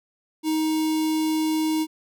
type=tone with notch filter; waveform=square; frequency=314 Hz; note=D#4; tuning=16 cents sharp; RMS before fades=-23 dBFS; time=0.43-1.87 s; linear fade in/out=50 ms; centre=1500 Hz; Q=1.1; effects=none